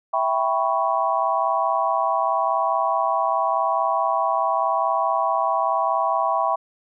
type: chord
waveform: sine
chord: C# half-diminished seventh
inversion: first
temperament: equal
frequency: 659.3 / 784 / 987.8 / 1108.7 Hz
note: E5 / G5 / B5 / C#6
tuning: 0 / 0 / 0 / 0 cents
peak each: -24 dBFS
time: 0.13-6.56 s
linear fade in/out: 10 ms
effects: none